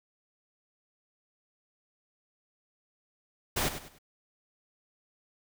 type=noise with echo; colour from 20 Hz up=pink; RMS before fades=-29 dBFS; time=3.56-3.69 s; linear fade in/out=10 ms; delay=99 ms; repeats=3; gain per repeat=-10 dB; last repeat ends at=3.987 s; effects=none